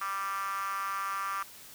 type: tone with high-pass filter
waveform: 5% pulse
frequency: 196 Hz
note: G3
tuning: in tune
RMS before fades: -34 dBFS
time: 0.01-1.43 s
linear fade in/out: 5 ms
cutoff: 1200 Hz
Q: 8.4
effects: white hiss -50 dBFS RMS until 1.74 s